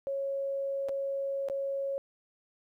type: tone with dropouts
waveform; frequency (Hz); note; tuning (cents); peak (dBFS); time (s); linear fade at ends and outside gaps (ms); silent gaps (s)
sine; 550; C#5; -14; -30; 0.07-1.98; 0; 0.886-0.892 / 1.486-1.499
effects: 12-bit